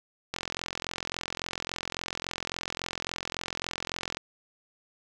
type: click train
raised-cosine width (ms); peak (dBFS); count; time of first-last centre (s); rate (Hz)
0.2; -14; 168; 0.34-4.17; 43.6
effects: none